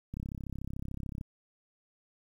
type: click train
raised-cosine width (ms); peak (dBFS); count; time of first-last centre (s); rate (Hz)
5; -26; 37; 0.14-1.211; 33.6
effects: 10-bit